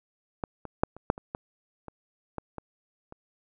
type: clicks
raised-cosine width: 1 ms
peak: -16 / -24 / -7 / -30 / -7 / -26 / -18 / -26 / -19 / -22 / -29 dBFS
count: 11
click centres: 0.438 / 0.653 / 0.835 / 0.966 / 1.101 / 1.179 / 1.349 / 1.883 / 2.383 / 2.583 / 3.124 s
effects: none